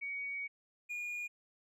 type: tone pair in turn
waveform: sine / triangle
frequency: 2248 / 2435 Hz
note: C#7 / D#7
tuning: +24 / -38 cents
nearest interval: minor second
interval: 138 cents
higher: second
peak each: -37 / -36 dBFS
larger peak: second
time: 0.01-0.48 / 0.89-1.28 s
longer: first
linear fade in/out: 20 ms
effects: none